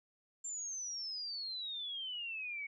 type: exponential sweep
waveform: sine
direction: down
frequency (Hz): 7370 to 2217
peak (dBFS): -39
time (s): 0.44-2.67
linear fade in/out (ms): 10
effects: none